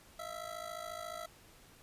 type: ring-modulated tone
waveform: 25% pulse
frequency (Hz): 660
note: E5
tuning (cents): +2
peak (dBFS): -35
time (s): 0.19-1.26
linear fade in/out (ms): 0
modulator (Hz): 27.1
effects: pink hiss -60 dBFS RMS until 1.82 s + resampled to 32000 Hz